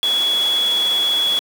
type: tone in noise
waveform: sine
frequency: 3370 Hz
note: G#7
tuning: 25 cents sharp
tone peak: -15 dBFS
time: 0.03-1.39 s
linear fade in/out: 0 ms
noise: pink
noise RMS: -28 dBFS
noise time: 0.03-1.39 s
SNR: +10 dB
effects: high-pass 400 Hz 12 dB/octave